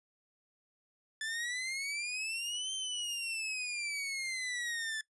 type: exponential two-way sweep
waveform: sawtooth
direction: up then down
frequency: 1741 to 3133 to 1741 Hz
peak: -32 dBFS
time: 1.21-5.01 s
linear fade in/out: 2 ms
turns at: 2.73 s
effects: noise-tail reverb RT60 0.1 s tail -19 dB re dry + resampled to 24000 Hz